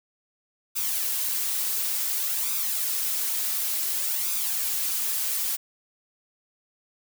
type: noise with flanger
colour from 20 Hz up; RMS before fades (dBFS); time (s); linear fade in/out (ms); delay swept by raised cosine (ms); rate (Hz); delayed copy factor
blue; -27; 0.75-5.57; 20; 0.81 to 4.71; 0.56; +0.6
effects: none